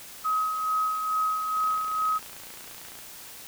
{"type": "tone with tremolo", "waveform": "sine", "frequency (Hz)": 1269, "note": "D#6", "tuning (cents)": 34, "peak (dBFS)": -22, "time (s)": [0.24, 2.19], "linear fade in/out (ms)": 20, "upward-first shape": "sine", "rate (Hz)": 2.3, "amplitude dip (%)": 45}
{"type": "click train", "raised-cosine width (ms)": 0.3, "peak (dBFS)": -29, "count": 42, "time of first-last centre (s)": [1.57, 2.989], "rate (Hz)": 28.9}
{"effects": ["white hiss -44 dBFS RMS until 3.47 s"]}